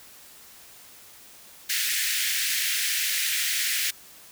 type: high-pass noise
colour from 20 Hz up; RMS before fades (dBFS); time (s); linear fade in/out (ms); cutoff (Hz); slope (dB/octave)
pink; -26; 1.69-3.91; 10; 1700; 48
effects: white hiss -49 dBFS RMS until 4.31 s